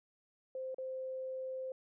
sine tone with dropouts, 521 Hz, C5, 7 cents flat, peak -38 dBFS, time 0.55-1.72 s, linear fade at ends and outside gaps 2 ms, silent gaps 0.745-0.783 s, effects none

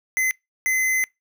square tone bursts at uneven times, 2045 Hz, C7, 40 cents flat, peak -19 dBFS, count 2, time 0.17-0.31 / 0.66-1.04 s, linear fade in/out 0 ms, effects noise-tail reverb RT60 0.2 s tail -26 dB re dry

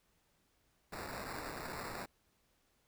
violet noise with sample-and-hold, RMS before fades -44 dBFS, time 0.92-2.06 s, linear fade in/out 10 ms, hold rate 3150 Hz, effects pink hiss -75 dBFS RMS until 2.87 s

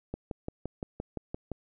click train, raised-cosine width 2 ms, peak -21 dBFS, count 9, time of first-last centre 0.14-1.517 s, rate 5.81 Hz, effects none

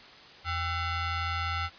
sawtooth ring-modulated tone, 709 Hz, F5, 26 cents sharp, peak -22 dBFS, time 0.44-1.7 s, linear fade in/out 50 ms, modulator 625 Hz, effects white hiss -50 dBFS RMS until 1.78 s + resampled to 11025 Hz

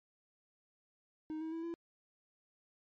triangle tone with pitch steps, 311.9 / 319.9 / 328.2 / 336.6 Hz, D#4 / D#4 / E4 / E4, +4 / +48 / -8 / +36 cents, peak -36 dBFS, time 1.3-1.74 s, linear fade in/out 0 ms, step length 110 ms, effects MP3 32 kbps

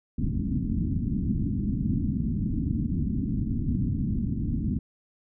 white low-pass noise, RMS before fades -27 dBFS, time 0.18-4.79 s, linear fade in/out 5 ms, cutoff 270 Hz, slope 48 dB/octave, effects none

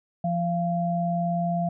sine tone pair together, 172.2 / 688.8 Hz, F3 / F5, -24 / -24 cents, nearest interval 2 octaves, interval 2400 cents, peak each -25 / -26 dBFS, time 0.24-1.69 s, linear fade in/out 5 ms, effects none

